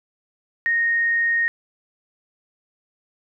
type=tone; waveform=sine; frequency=1858 Hz; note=A#6; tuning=6 cents flat; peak=-17 dBFS; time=0.66-1.48 s; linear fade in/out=0 ms; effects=none